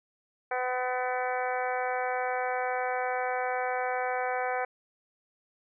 harmonic tone with a mistuned harmonic, 252.1 Hz, B3, 36 cents sharp, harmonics 2 / 3 / 4 / 5 / 6 / 7 / 8 / 9, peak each -33 / -31 / -39 / -40 / -37 / -41 / -42 / -41 dBFS, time 0.51-4.65 s, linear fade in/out 5 ms, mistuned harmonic 8, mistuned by -20 cents, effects none

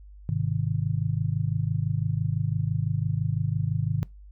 sine chord, Ab major, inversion none, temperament just, 103.83 / 129.78 / 155.74 Hz, Ab2 / C3 / Eb3, 0 / -14 / +2 cents, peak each -28 dBFS, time 0.29-4.03 s, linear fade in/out 0 ms, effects noise-tail reverb RT60 0.2 s tail -22 dB re dry + added 50 Hz sine -44 dBFS peak until 4.31 s

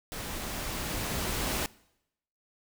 pink noise with level ramp, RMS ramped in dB -38 to -30 dBFS, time 0.12-1.66 s, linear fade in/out 0 ms, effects noise-tail reverb RT60 0.8 s tail -22 dB re dry

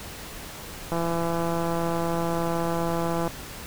click train, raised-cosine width 1 ms, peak -14 dBFS, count 397, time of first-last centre 0.92-3.277 s, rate 168 Hz, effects pink hiss -39 dBFS RMS until 3.66 s

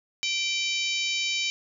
harmonic tone with a mistuned harmonic, 765 Hz, G5, 42 cents flat, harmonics 3 / 4 / 5 / 6 / 7 / 8 / 9, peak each -29 / -31 / -33 / -35 / -36 / -37 / -38 dBFS, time 0.23-1.5 s, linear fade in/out 0 ms, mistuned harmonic 3, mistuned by +40 cents, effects none

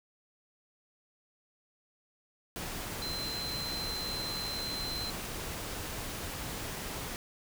sine tone in noise, 4086 Hz, C8, 42 cents flat, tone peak -36 dBFS, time 3.02-5.1 s, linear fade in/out 0 ms, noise pink, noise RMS -39 dBFS, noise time 2.56-7.16 s, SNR 0 dB, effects none

